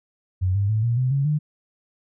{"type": "tone with pitch steps", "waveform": "sine", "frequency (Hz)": [92.5, 100.29, 108.74, 117.9, 127.83, 138.59, 150.27], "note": ["F#2", "G2", "A2", "A#2", "C3", "C#3", "D3"], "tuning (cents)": [0, 40, -20, 20, -40, 0, 40], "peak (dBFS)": -18, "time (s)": [0.41, 1.39], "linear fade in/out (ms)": 20, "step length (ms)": 140, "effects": []}